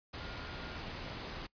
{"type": "tone in noise", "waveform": "sine", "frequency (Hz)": 1419, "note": "F6", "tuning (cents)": 27, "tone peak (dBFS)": -52, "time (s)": [0.2, 0.78], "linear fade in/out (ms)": 10, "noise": "pink", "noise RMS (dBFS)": -43, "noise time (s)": [0.13, 1.47], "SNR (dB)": -12, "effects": ["noise-tail reverb RT60 0.1 s tail -22 dB re dry", "resampled to 11025 Hz"]}